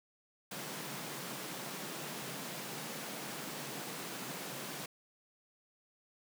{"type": "high-pass noise", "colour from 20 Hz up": "pink", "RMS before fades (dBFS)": -43, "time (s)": [0.51, 4.86], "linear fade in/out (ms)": 5, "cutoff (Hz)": 130, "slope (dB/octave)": 96, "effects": []}